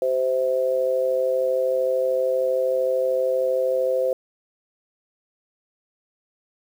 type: tone with amplitude modulation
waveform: sine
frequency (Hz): 518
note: C5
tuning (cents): -17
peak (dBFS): -15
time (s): 0.02-4.13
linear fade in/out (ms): 2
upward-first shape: sine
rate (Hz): 133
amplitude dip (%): 80
effects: 8-bit